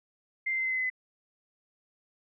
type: tone with pitch steps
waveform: sine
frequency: 2093 / 2081 / 2069 / 2057 / 2045 / 2033 / 2022 Hz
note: C7 / C7 / C7 / C7 / C7 / B6 / B6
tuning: 0 / -10 / -20 / -30 / -40 / +50 / +40 cents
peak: -27 dBFS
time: 0.46-0.901 s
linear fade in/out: 10 ms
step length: 63 ms
effects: none